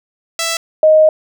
5% pulse / sine tone pair in turn, 662 / 623.5 Hz, E5 / D#5, +7 / +3 cents, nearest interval minor second, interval 104 cents, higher first, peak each -5 dBFS, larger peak neither, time 0.39-0.57 / 0.83-1.09 s, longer second, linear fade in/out 2 ms, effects none

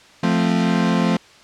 40% pulse chord, F major, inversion none, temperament equal, 174.61 / 220 / 261.6 Hz, F3 / A3 / C4, 0 / 0 / 0 cents, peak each -18 / -19 / -22 dBFS, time 0.23-1.17 s, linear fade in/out 5 ms, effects white hiss -47 dBFS RMS until 1.43 s + low-pass 5000 Hz 12 dB/octave

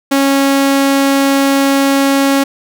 sawtooth tone, 275.2 Hz, C#4, 12 cents flat, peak -5 dBFS, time 0.11-2.44 s, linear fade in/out 10 ms, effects none

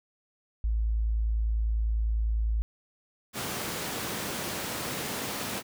sine tone, 55 Hz, A1, in tune, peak -24 dBFS, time 0.64-2.62 s, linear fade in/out 0 ms
pink high-pass noise, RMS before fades -34 dBFS, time 3.33-5.63 s, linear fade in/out 50 ms, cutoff 130 Hz, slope 12 dB/octave
effects none

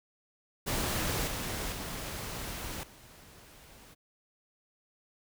pink noise with level steps, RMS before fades -32 / -36 / -39 / -54 dBFS, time 0.66-3.95 s, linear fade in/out 20 ms, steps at 1.27 / 1.72 / 2.83 s, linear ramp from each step 5 ms, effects none

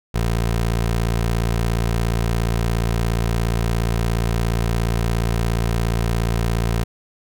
20% pulse tone, 57.1 Hz, A#1, 35 cents flat, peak -13 dBFS, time 0.14-6.84 s, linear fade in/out 10 ms, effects none

